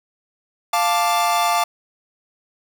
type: chord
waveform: 45% pulse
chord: D minor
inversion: first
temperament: equal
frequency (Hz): 698.5 / 880 / 1174.7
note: F5 / A5 / D6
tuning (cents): 0 / 0 / 0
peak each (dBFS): -20 / -21 / -21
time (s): 0.73-1.64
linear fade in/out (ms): 5
effects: none